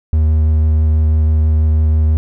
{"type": "tone with vibrato", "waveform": "triangle", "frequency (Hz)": 77.78, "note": "D#2", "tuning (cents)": 0, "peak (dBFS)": -7, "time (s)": [0.13, 2.17], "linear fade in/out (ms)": 0, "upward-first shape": "sine", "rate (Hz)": 6.1, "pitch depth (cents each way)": 10, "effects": []}